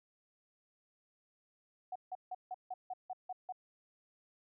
sine tone bursts, 740 Hz, F#5, in tune, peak -38 dBFS, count 9, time 1.92-3.524 s, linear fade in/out 5 ms, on 36 ms, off 160 ms, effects none

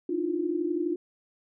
sine tone cluster, 299 / 318.3 / 350.4 Hz, D4 / D#4 / F4, +31 / +39 / +6 cents, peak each -32 / -32 / -28 dBFS, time 0.09-0.96 s, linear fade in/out 5 ms, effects none

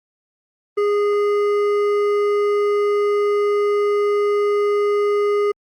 sine tone with hard clipping, 411.6 Hz, G#4, 16 cents flat, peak -17 dBFS, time 0.77-5.52 s, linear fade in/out 10 ms, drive 9 dB, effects Opus 32 kbps

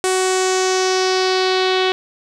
sawtooth tone with low-pass filter sweep, 373.5 Hz, F#4, 16 cents sharp, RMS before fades -17 dBFS, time 0.04-1.92 s, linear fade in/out 0 ms, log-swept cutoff 8800 to 3500 Hz, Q 3.1, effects none

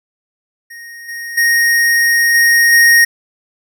square tone with level steps, 1864.7 Hz, A#6, in tune, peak -31 / -24 / -10 / -8 / -6 dBFS, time 0.7-3.05 s, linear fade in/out 10 ms, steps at 1.08 / 1.37 / 2.34 / 2.72 s, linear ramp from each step 10 ms, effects none

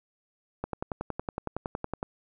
click train, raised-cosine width 1 ms, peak -17 dBFS, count 16, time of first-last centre 0.64-2.029 s, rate 10.8 Hz, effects none

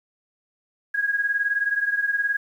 sine beating tone pair, 1643 / 1662 Hz, G#6 / G#6, -19 / +1 cents, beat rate 19 Hz, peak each -22 / -26 dBFS, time 0.94-2.37 s, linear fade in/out 10 ms, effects 9-bit

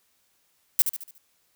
violet noise with echo, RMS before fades -18 dBFS, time 0.79-0.82 s, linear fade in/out 0 ms, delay 72 ms, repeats 5, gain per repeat -7 dB, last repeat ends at 1.18 s, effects white hiss -68 dBFS RMS until 1.55 s

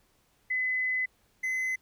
sine / triangle tone pair in turn, 2020 / 2038 Hz, B6 / C7, +39 / -46 cents, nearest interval unison, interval 15 cents, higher second, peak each -26 dBFS, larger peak neither, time 0.5-1.06 / 1.43-1.76 s, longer first, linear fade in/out 10 ms, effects pink hiss -68 dBFS RMS until 1.81 s

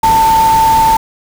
sine tone in noise, 892 Hz, A5, 23 cents sharp, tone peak -6 dBFS, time 0.03-0.97 s, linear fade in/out 5 ms, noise pink, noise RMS -20 dBFS, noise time 0.03-0.97 s, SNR +11 dB, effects none

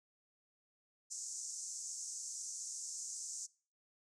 pink band-pass noise, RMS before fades -45 dBFS, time 1.1-3.47 s, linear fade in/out 20 ms, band 6000 to 8000 Hz, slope 48 dB/octave, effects noise-tail reverb RT60 0.4 s tail -22 dB re dry

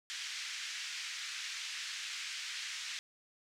pink band-pass noise, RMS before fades -42 dBFS, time 0.1-2.99 s, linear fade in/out 0 ms, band 1800 to 6700 Hz, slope 24 dB/octave, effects none

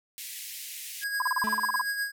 white band-pass noise, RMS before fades -40 dBFS, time 0.18-1.04 s, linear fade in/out 0 ms, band 1900 to 16000 Hz, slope 48 dB/octave
square tone with tremolo, 1646 Hz, G#6, 16 cents flat, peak -27 dBFS, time 1.01-2.12 s, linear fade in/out 50 ms, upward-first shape sine, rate 8.2 Hz, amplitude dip 50%
sine tone bursts, 1017 Hz, C6, 50 cents flat, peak -23 dBFS, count 12, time 1.2-1.814 s, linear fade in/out 2 ms, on 20 ms, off 34 ms
40% pulse tone with exponential decay, 217.3 Hz, A3, 21 cents flat, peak -30 dBFS, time 1.44-1.9 s, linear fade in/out 0 ms, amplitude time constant 100 ms
effects none

